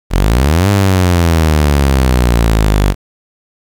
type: exponential two-way sweep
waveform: sawtooth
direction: up then down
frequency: 40.42 to 102.1 to 47.7 Hz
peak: -4 dBFS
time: 0.1-2.95 s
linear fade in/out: 50 ms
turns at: 0.69 s
effects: 7-bit